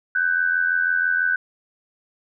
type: tone pair together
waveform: sine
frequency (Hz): 1500 / 1586.1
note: F#6 / G6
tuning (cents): +23 / +20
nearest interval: minor second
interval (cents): 97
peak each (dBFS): -19 / -23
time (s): 0.15-1.36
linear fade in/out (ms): 5
effects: none